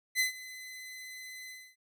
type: tone with ADSR envelope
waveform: sawtooth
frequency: 2027 Hz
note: B6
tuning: 45 cents sharp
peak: -21 dBFS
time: 0.15-1.76 s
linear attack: 49 ms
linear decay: 120 ms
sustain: -19 dB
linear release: 270 ms
effects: none